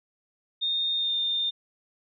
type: tone with pitch glide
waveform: sine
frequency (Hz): 3665 to 3623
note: A#7 to A7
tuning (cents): -30 to +50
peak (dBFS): -24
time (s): 0.61-1.51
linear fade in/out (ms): 20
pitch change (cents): -20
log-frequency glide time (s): 0.96-1.14
effects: none